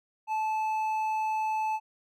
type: tone with hard clipping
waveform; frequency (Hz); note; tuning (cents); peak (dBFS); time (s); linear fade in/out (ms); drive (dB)
sine; 870; A5; -20; -28; 0.27-1.8; 50; 5
effects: none